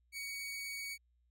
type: tone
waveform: sawtooth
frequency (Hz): 2246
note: C#7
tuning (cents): +22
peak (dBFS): -37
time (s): 0.12-0.98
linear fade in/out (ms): 50
effects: added 60 Hz sine -70 dBFS peak until 1.3 s